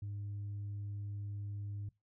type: tone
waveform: sine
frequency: 101.9 Hz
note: G#2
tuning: 32 cents flat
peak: -37 dBFS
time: 0.02-1.89 s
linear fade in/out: 5 ms
effects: noise-tail reverb RT60 0.2 s tail -21 dB re dry + tanh soft clip ceiling -37 dBFS